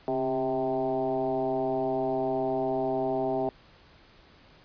sine tone with frequency modulation, 523.3 Hz, C5, in tune, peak -25 dBFS, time 0.08-3.49 s, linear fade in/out 0 ms, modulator 128 Hz, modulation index 2.2, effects pink hiss -56 dBFS RMS until 4.64 s + resampled to 11025 Hz

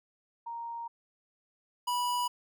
sine / square tone pair in turn, 932.3 / 979.2 Hz, A#5 / B5, 0 / -15 cents, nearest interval minor second, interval 85 cents, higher second, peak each -36 / -29 dBFS, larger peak second, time 0.46-0.88 / 1.87-2.28 s, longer first, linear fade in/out 10 ms, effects none

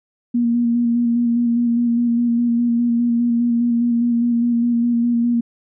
sine tone with vibrato, 236.8 Hz, A#3, 27 cents sharp, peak -14 dBFS, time 0.34-5.41 s, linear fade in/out 10 ms, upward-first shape square, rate 4.9 Hz, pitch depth 19 cents each way, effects none

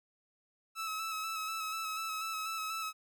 sawtooth tone with vibrato, 1300 Hz, E6, 24 cents flat, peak -32 dBFS, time 0.75-2.93 s, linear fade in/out 50 ms, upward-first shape square, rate 4.1 Hz, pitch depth 22 cents each way, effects none

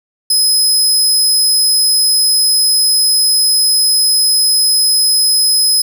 25% pulse tone, 5080 Hz, D#8, 35 cents sharp, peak -4 dBFS, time 0.3-5.82 s, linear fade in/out 5 ms, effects none

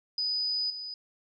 sine tone with level steps, 4978 Hz, D#8, in tune, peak -27 / -36 dBFS, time 0.18-0.94 s, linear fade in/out 2 ms, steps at 0.7 s, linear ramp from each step 2 ms, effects none

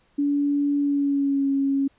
sine tone with pitch glide, 286.3 to 275 Hz, D4 to C#4, -44 to -14 cents, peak -19 dBFS, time 0.18-1.88 s, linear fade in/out 10 ms, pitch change -70 cents, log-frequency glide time 0.79-1.5 s, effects pink hiss -63 dBFS RMS until 1.98 s + resampled to 8000 Hz

